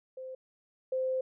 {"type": "tone pair in turn", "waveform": "sine", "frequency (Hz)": [519, 519], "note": ["C5", "C5"], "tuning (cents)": [-14, -14], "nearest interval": "unison", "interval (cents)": 0, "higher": "neither", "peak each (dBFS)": [-39, -28], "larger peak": "second", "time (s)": [[0.17, 0.35], [0.92, 1.21]], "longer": "second", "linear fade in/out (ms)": 5, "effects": []}